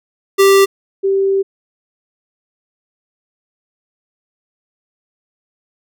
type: tone pair in turn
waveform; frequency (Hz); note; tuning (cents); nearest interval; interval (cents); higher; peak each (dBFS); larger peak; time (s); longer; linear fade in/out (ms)
square / sine; 392 / 389.9; G4 / G4; 0 / -9; unison; 9; first; -7 / -11; first; 0.38-0.66 / 1.03-1.43; second; 20
effects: none